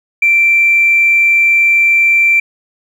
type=tone with tanh clipping; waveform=triangle; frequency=2349 Hz; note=D7; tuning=in tune; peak=-6 dBFS; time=0.22-2.4 s; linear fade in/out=5 ms; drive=1 dB; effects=none